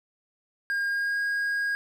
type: tone with pitch glide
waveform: triangle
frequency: 1617 to 1634.8 Hz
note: G#6 to G#6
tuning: -47 to -28 cents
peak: -23 dBFS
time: 0.7-1.75 s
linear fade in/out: 0 ms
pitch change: +19 cents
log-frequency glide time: 0.88-1.2 s
effects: none